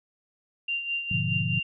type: tone with tremolo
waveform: sine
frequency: 2779 Hz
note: F7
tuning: 9 cents flat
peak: -25 dBFS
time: 0.68-1.63 s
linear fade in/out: 5 ms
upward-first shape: sine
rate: 4.8 Hz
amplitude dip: 60%
type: chord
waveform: sine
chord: G# diminished seventh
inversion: none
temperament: equal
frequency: 103.83 / 123.47 / 146.83 / 174.61 Hz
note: G#2 / B2 / D3 / F3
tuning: 0 / 0 / 0 / 0 cents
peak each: -31 dBFS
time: 1.11-1.6 s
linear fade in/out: 5 ms
effects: none